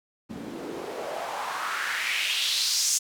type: noise with band-pass filter sweep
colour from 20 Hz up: white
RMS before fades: -29 dBFS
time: 0.29-2.99 s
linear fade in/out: 20 ms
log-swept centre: 210 to 6900 Hz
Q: 2.9
effects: none